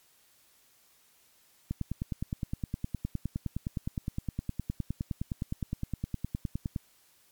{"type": "click train", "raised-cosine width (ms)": 5, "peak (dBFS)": -19, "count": 50, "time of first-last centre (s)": [1.71, 6.762], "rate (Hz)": 9.7, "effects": ["white hiss -64 dBFS RMS until 7.31 s", "MP3 96 kbps"]}